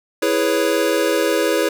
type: chord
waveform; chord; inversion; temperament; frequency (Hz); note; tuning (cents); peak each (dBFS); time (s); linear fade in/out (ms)
square; C# minor seventh; first; equal; 329.6 / 415.3 / 493.9 / 554.4; E4 / G#4 / B4 / C#5; 0 / 0 / 0 / 0; -22; 0.22-1.69; 5
effects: none